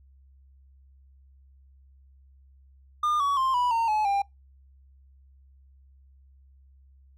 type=tone with pitch steps; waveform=triangle; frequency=1209 / 1128 / 1052.5 / 982 / 916.3 / 854.9 / 797.6 Hz; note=D6 / C#6 / C6 / B5 / A#5 / G#5 / G5; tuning=+50 / +30 / +10 / -10 / -30 / +50 / +30 cents; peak=-20 dBFS; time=3.03-4.22 s; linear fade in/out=5 ms; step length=170 ms; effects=noise-tail reverb RT60 0.2 s tail -26 dB re dry + added 67 Hz sine -53 dBFS peak until 7.17 s